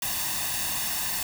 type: noise with comb filter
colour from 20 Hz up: white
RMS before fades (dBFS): -29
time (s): 0.02-1.23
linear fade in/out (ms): 2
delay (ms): 1.1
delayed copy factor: +0.7
effects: none